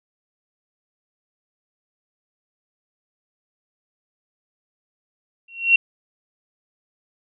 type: tone with exponential growth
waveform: sine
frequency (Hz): 2734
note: F7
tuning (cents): -37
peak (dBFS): -7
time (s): 5.48-5.76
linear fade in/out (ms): 5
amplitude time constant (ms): 60
effects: none